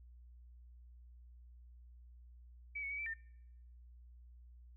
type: tone with pitch steps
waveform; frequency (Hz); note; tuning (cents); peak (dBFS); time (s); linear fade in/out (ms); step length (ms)
sine; 2287 / 2214 / 2269 / 2327 / 1806; D7 / C#7 / C#7 / D7 / A6; -47 / -3 / +40 / -17 / +45; -39; 2.75-3.14; 10; 78
effects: noise-tail reverb RT60 0.9 s tail -25 dB re dry + added 60 Hz sine -55 dBFS peak until 4.76 s